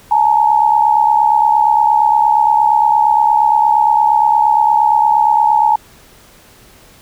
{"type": "tone pair together", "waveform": "sine", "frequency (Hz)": [852.4, 921], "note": ["G#5", "A#5"], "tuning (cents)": [45, -21], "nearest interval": "minor second", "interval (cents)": 134, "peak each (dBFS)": [-10, -12], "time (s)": [0.11, 5.76], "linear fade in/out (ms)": 5, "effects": ["pink hiss -44 dBFS RMS until 7.01 s"]}